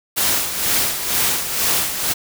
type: noise with tremolo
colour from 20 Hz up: white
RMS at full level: -17 dBFS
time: 0.16-2.14 s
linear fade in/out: 20 ms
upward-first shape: sine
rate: 2.1 Hz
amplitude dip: 60%
effects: none